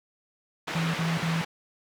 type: band-pass noise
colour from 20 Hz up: white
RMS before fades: -33 dBFS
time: 0.67-1.45 s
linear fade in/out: 10 ms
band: 120 to 2400 Hz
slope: 12 dB/octave
type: tone bursts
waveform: sine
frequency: 164.81 Hz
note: E3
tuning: in tune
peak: -25 dBFS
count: 3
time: 0.75-1.416 s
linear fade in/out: 5 ms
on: 190 ms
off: 48 ms
effects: none